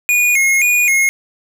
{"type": "tone with vibrato", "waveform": "square", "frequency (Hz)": 2300, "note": "D7", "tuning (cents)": -37, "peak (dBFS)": -11, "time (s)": [0.09, 1.09], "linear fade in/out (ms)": 0, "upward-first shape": "square", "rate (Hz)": 1.9, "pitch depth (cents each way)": 110, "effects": []}